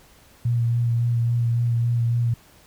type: tone with vibrato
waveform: sine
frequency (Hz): 118.2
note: A#2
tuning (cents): +24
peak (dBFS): -18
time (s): 0.45-2.34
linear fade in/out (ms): 5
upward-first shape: sine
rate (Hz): 3.6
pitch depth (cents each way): 19
effects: pink hiss -53 dBFS RMS until 2.66 s